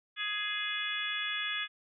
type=harmonic tone with a mistuned harmonic; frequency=416.9 Hz; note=G#4; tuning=7 cents sharp; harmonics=3 / 4 / 5 / 6 / 7 / 8; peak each=-43 / -37 / -40 / -39 / -41 / -37 dBFS; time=0.16-1.68 s; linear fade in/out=50 ms; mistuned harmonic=8; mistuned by=+39 cents; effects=none